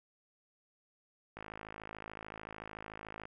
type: click train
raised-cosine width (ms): 0.5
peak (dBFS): -29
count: 102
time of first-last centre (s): 1.37-3.254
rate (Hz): 53.6
effects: none